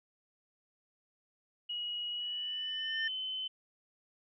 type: tone with pitch glide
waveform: sine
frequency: 2904 to 3050 Hz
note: F#7 to G7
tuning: -33 to -48 cents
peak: -35 dBFS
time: 1.69-3.48 s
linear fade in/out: 10 ms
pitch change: +85 cents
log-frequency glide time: 2.09-3.08 s
type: tone with exponential growth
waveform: triangle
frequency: 1800 Hz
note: A6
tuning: 39 cents sharp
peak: -29 dBFS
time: 2.2-3.08 s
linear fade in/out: 5 ms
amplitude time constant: 190 ms
effects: resampled to 16000 Hz